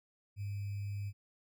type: tone with sample-and-hold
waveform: sine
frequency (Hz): 101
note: G#2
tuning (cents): -48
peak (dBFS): -36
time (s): 0.36-1.13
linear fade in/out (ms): 50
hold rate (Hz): 2450
effects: none